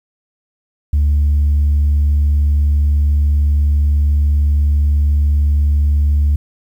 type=tone; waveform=sine; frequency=73 Hz; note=D2; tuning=10 cents flat; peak=-8 dBFS; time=0.93-6.36 s; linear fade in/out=5 ms; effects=tanh soft clip ceiling -8 dBFS + 8-bit